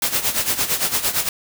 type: noise with tremolo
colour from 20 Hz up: white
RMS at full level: -18 dBFS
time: 0.02-1.29 s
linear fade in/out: 2 ms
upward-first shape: sine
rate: 8.8 Hz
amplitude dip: 75%
effects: none